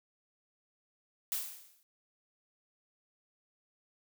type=noise with exponential decay; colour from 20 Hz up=blue; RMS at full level=-32 dBFS; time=1.32-1.83 s; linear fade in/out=0 ms; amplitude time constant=110 ms; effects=none